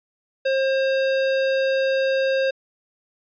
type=tone; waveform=square; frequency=534 Hz; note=C5; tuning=35 cents sharp; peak=-19 dBFS; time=0.45-2.51 s; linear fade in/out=10 ms; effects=resampled to 11025 Hz